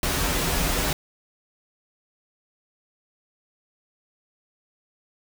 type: noise with comb filter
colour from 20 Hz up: pink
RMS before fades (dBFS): -24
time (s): 0.03-0.93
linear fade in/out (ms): 2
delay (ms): 9.2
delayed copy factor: -0.65
effects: none